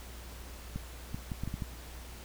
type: clicks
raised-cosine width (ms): 5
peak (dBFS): -23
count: 7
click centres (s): 0.76 / 1.145 / 1.318 / 1.436 / 1.476 / 1.541 / 1.622
effects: added 60 Hz sine -45 dBFS peak until 2.24 s + pink hiss -50 dBFS RMS until 2.24 s